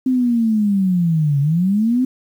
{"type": "linear two-way sweep", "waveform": "sine", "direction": "down then up", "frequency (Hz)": [261.6, 137.8, 261.6], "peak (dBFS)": -13, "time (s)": [0.06, 2.05], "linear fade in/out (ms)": 5, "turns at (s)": 1.4, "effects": ["8-bit"]}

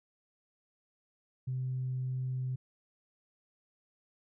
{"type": "tone", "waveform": "sine", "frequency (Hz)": 128.7, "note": "C3", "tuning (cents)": -28, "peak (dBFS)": -31, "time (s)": [1.47, 2.56], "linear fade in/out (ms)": 10, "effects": ["tanh soft clip ceiling -27 dBFS"]}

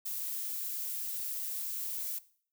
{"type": "noise", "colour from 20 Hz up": "violet", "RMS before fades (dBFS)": -37, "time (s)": [0.05, 2.19], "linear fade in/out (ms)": 10, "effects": ["noise-tail reverb RT60 0.5 s tail -18 dB re dry"]}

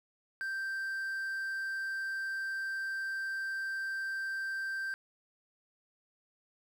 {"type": "tone with quantisation", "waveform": "triangle", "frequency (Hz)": 1568, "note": "G6", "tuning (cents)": 0, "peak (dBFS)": -32, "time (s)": [0.41, 4.94], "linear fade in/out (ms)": 0, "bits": 10, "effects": []}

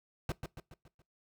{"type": "noise with echo", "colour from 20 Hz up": "brown", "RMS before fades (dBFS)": -34, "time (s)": [0.29, 0.32], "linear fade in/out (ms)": 2, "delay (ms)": 140, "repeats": 5, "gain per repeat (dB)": -6, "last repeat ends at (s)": 1.02, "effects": ["noise-tail reverb RT60 0.2 s tail -21 dB re dry"]}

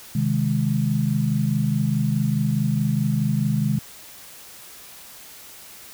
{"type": "chord", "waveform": "sine", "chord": "Ab major", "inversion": "first", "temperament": "equal", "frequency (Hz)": [130.81, 155.56, 207.7], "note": ["C3", "Eb3", "Ab3"], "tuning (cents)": [0, 0, 0], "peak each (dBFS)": -23, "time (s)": [0.15, 3.79], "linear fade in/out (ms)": 5, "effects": ["white hiss -43 dBFS RMS until 5.93 s"]}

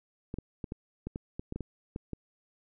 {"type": "clicks", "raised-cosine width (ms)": 3, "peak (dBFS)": -23, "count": 12, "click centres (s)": [0.341, 0.386, 0.642, 0.721, 1.07, 1.159, 1.395, 1.524, 1.56, 1.607, 1.961, 2.133], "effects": []}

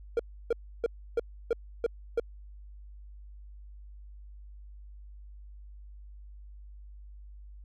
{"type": "tone bursts", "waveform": "triangle", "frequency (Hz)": 466.2, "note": "A#4", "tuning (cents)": 0, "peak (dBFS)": -21, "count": 7, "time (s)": [0.17, 2.198], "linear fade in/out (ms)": 2, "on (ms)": 24, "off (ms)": 310, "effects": ["added 50 Hz sine -45 dBFS peak until 7.64 s"]}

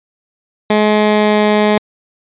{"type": "tone with pitch glide", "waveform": "15% pulse", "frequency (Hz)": [211.9, 210.6], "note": ["G#3", "G#3"], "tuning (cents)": [35, 24], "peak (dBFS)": -3, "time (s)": [0.7, 1.78], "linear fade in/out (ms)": 5, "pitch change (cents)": -11, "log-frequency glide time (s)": [0.91, 1.45], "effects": ["resampled to 8000 Hz"]}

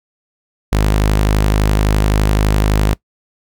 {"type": "tone", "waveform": "sawtooth", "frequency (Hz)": 51.8, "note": "G#1", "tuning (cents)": -4, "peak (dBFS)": -7, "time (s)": [0.72, 2.94], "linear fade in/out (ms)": 10, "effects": ["noise-tail reverb RT60 0.1 s tail -22 dB re dry"]}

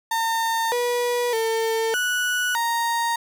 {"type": "tone with pitch steps", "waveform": "35% pulse", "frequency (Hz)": [909, 485.3, 449.5, 1474, 931], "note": ["A#5", "B4", "A4", "F#6", "A#5"], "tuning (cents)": [-44, -30, 37, -7, -2], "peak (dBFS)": -19, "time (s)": [0.11, 3.16], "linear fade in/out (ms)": 5, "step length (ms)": 610, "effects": []}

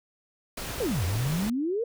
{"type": "noise", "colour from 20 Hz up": "pink", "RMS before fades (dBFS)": -35, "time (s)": [0.57, 1.5], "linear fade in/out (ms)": 5}
{"type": "exponential two-way sweep", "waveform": "sine", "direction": "down then up", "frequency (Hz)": [553, 83.8, 486.7], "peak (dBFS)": -25, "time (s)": [0.8, 1.84], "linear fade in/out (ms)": 5, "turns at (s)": 1.04}
{"effects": []}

